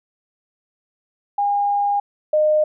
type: tone pair in turn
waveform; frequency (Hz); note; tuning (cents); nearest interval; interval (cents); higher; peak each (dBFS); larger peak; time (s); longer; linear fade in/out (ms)
sine; 812 / 611.8; G#5 / D#5; -39 / -29; perfect fourth; 490; first; -16 / -13; second; 1.38-2 / 2.33-2.64; first; 5
effects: none